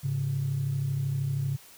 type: tone pair together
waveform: sine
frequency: 105.74 / 138.59 Hz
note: G#2 / C#3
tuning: +32 / 0 cents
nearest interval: perfect fourth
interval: 468 cents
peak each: -32 / -26 dBFS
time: 0.03-1.57 s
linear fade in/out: 20 ms
effects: tanh soft clip ceiling -20 dBFS + white hiss -52 dBFS RMS until 1.77 s